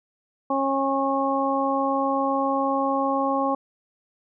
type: harmonic tone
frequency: 272.8 Hz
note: C#4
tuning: 28 cents flat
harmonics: 1 / 2 / 3 / 4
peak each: -26 / -26 / -26 / -26 dBFS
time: 0.5-3.55 s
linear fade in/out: 5 ms
effects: none